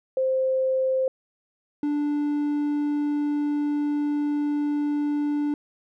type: tone pair in turn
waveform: sine / triangle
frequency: 523.3 / 293.2 Hz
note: C5 / D4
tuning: 0 / -3 cents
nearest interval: minor seventh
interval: 1003 cents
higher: first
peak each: -20 / -20 dBFS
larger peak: neither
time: 0.17-1.08 / 1.83-5.54 s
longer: second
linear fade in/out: 2 ms
effects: none